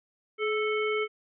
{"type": "harmonic tone with a mistuned harmonic", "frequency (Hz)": 440, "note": "A4", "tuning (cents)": 0, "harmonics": [1, 3, 5, 7], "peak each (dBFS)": [-27, -34, -32, -40], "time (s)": [0.38, 1.08], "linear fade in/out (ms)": 50, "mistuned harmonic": 1, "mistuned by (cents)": -55, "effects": []}